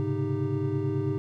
triangle tone cluster, 105.2 / 131.2 / 140.4 / 309.6 / 394 Hz, G#2 / C3 / C#3 / D#4 / G4, +23 / +5 / +22 / -9 / +9 cents, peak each -30 dBFS, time 0-1.18 s, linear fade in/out 0 ms, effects none

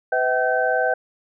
sine tone cluster, 504 / 644 / 763 / 1541 Hz, B4 / E5 / G5 / G6, +35 / -41 / -47 / -30 cents, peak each -23 dBFS, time 0.12-0.94 s, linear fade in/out 5 ms, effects none

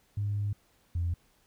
sine tone pair in turn, 102.5 / 85.97 Hz, G#2 / F2, -22 / -27 cents, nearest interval minor third, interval 305 cents, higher first, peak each -27 / -26 dBFS, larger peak second, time 0.17-0.53 / 0.95-1.14 s, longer first, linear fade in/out 5 ms, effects tanh soft clip ceiling -23 dBFS + pink hiss -67 dBFS RMS until 1.46 s

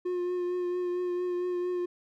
triangle tone with vibrato, 357.3 Hz, F4, 40 cents sharp, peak -26 dBFS, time 0.05-1.86 s, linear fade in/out 10 ms, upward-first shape triangle, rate 4.4 Hz, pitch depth 23 cents each way, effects none

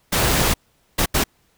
pink noise bursts at uneven times, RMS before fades -18 dBFS, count 3, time 0.12-0.54 / 0.98-1.06 / 1.14-1.24 s, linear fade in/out 10 ms, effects pink hiss -62 dBFS RMS until 1.57 s

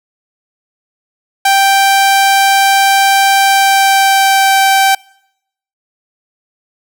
sawtooth tone with pitch glide, 784 to 777.7 Hz, G5 to G5, 0 to -14 cents, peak -3 dBFS, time 1.45-4.95 s, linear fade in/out 5 ms, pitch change -14 cents, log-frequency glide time 3.38-4.57 s, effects noise-tail reverb RT60 0.8 s tail -26 dB re dry

